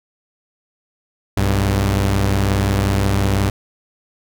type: tone pair together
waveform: sawtooth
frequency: 62.3 / 98.9 Hz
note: B1 / G2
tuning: +16 / +16 cents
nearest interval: minor sixth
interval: 800 cents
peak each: -16 / -12 dBFS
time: 1.37-3.5 s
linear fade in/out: 5 ms
effects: none